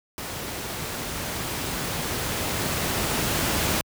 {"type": "noise with level ramp", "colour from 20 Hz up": "pink", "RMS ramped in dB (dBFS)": [-33, -23], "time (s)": [0.18, 3.81], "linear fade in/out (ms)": 0, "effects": ["high-pass 60 Hz 12 dB/octave"]}